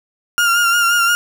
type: tone with vibrato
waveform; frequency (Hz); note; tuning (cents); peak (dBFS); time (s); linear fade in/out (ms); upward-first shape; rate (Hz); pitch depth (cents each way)
35% pulse; 1400; F6; +4; -10; 0.38-1.15; 0; sine; 5.7; 35
effects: none